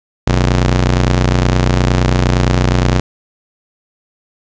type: ring-modulated tone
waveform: sawtooth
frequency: 90.8 Hz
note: F#2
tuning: 32 cents flat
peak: -3 dBFS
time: 0.27-3 s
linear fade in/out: 5 ms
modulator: 31.1 Hz
effects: resampled to 16000 Hz + 7-bit